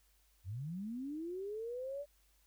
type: linear sweep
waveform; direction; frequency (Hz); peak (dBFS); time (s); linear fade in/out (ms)
sine; up; 82.41 to 587.3; -39; 0.44-2.06; 50
effects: added 50 Hz sine -70 dBFS peak until 2.46 s + white hiss -73 dBFS RMS until 2.46 s